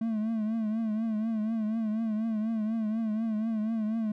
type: tone with vibrato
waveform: triangle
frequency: 220 Hz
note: A3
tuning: in tune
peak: -25 dBFS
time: 0.01-4.12 s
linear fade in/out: 5 ms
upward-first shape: triangle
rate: 4.1 Hz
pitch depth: 81 cents each way
effects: none